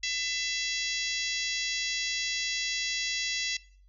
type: harmonic tone with a mistuned harmonic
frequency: 669 Hz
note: E5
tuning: 25 cents sharp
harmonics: 3 / 4 / 5 / 6 / 7 / 8 / 9 / 10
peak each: -35 / -36 / -37 / -38 / -38 / -39 / -40 / -40 dBFS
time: 0.03-3.57 s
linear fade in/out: 5 ms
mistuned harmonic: 9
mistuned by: -34 cents
effects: noise-tail reverb RT60 0.5 s tail -20 dB re dry + added 47 Hz sine -55 dBFS peak until 3.88 s